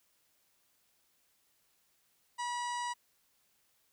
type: harmonic tone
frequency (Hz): 969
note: B5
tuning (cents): -33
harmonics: 1 / 2 / 3 / 4 / 5 / 6 / 7 / 8 / 9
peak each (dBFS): -35 / -43 / -48 / -51 / -51 / -52 / -58 / -51 / -52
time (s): 2.38-2.94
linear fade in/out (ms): 20
effects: white hiss -73 dBFS RMS until 3.92 s